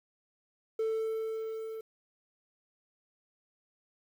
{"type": "tone with level ramp", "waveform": "triangle", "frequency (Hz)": 443.5, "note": "A4", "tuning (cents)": 14, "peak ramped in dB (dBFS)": [-25, -36], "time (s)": [0.79, 1.81], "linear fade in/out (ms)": 5, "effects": ["tanh soft clip ceiling -22 dBFS", "10-bit"]}